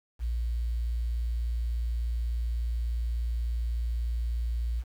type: tone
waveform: sine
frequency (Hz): 58.27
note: A#1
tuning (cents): 0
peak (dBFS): -26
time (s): 0.19-4.84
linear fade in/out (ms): 50
effects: tanh soft clip ceiling -22 dBFS + 9-bit